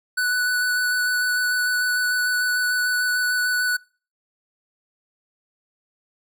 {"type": "tone with vibrato", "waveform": "square", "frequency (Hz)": 1486, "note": "F#6", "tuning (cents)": 7, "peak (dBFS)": -20, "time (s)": [0.17, 3.77], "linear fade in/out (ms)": 10, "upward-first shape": "square", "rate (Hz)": 6.7, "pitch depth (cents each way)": 9, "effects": ["noise-tail reverb RT60 0.4 s tail -26 dB re dry"]}